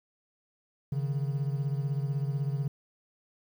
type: beating tone pair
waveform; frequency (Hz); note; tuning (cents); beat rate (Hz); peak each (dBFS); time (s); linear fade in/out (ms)
triangle; 137.8 / 153.8; C#3 / D#3; -10 / -20; 16; -27 / -32; 0.92-2.68; 5
effects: 10-bit